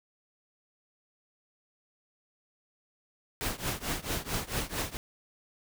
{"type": "noise with tremolo", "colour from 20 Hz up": "pink", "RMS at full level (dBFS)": -30, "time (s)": [3.41, 4.97], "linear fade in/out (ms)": 0, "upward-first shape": "triangle", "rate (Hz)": 4.5, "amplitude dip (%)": 95, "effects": []}